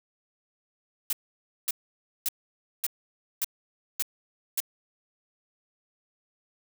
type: noise bursts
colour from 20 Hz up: blue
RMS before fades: -27 dBFS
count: 7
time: 1.1-4.603 s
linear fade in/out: 2 ms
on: 29 ms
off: 550 ms
effects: none